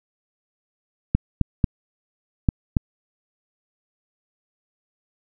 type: clicks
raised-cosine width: 5 ms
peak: -4 dBFS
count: 5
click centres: 1.15 / 1.413 / 1.642 / 2.488 / 2.768 s
effects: none